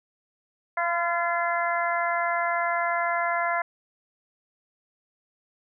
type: harmonic tone with a mistuned harmonic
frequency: 343.4 Hz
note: F4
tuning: 29 cents flat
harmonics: 2 / 3 / 4 / 5 / 6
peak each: -27 / -29 / -30 / -31 / -32 dBFS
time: 0.77-3.62 s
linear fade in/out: 5 ms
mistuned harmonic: 3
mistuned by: -19 cents
effects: none